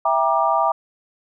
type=chord; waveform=sine; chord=E half-diminished seventh; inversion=none; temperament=just; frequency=659.3 / 791.1 / 949.3 / 1186.7 Hz; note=E5 / G5 / Bb5 / D6; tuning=0 / +16 / +31 / +18 cents; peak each=-21 dBFS; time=0.05-0.72 s; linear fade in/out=5 ms; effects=none